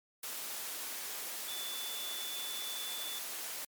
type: tone in noise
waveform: sine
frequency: 3483 Hz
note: A7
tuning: 18 cents flat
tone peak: -41 dBFS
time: 1.48-3.19 s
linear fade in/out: 5 ms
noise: white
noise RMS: -41 dBFS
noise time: 0.23-3.65 s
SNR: -3 dB
effects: high-pass 300 Hz 12 dB/octave + MP3 96 kbps